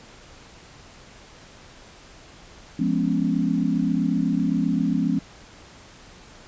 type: chord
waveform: sine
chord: C# dominant seventh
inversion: first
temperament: just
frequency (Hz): 173.24 / 207.9 / 249.5 / 277.2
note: E#3 / G#3 / B3 / C#4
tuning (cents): -14 / +2 / +18 / 0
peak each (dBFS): -25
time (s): 2.79-5.19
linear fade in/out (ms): 5
effects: pink hiss -47 dBFS RMS until 6.47 s + resampled to 16000 Hz